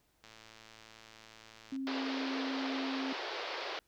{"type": "click train", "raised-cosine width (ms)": 0.2, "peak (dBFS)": -36, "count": 170, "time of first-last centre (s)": [0.24, 1.763], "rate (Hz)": 111}
{"type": "tone", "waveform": "sine", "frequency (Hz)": 267.7, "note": "C4", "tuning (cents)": 40, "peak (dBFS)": -35, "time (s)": [1.72, 3.13], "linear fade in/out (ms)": 5}
{"type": "band-pass noise", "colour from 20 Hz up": "pink", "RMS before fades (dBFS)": -40, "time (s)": [1.87, 3.79], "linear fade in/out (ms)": 0, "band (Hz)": [360, 5000], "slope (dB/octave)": 48}
{"effects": ["pink hiss -73 dBFS RMS until 3.87 s"]}